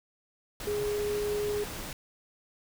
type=tone in noise; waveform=sine; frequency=415.3 Hz; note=G#4; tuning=in tune; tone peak=-28 dBFS; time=0.67-1.64 s; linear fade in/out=2 ms; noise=pink; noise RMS=-39 dBFS; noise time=0.6-1.93 s; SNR=+8 dB; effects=none